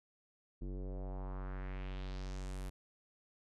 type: tone with low-pass filter sweep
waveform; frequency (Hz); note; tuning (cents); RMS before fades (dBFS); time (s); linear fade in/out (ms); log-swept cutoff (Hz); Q
square; 47.04; F#1; +29; -42; 0.61-2.7; 10; 310 to 12000; 2.1
effects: none